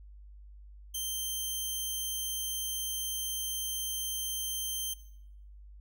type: tone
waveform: 10% pulse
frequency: 3136 Hz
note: G7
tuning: in tune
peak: -25 dBFS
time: 0.94-4.94 s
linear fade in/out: 10 ms
effects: noise-tail reverb RT60 0.8 s tail -19 dB re dry + added 50 Hz sine -48 dBFS peak until 5.8 s